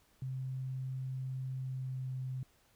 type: tone with pitch glide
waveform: sine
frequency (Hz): 130.81 to 129.68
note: C3 to C3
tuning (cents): 0 to -15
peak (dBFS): -36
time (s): 0.22-2.43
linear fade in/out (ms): 2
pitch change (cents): -15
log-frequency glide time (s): 1.58-2.15
effects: pink hiss -69 dBFS RMS until 2.75 s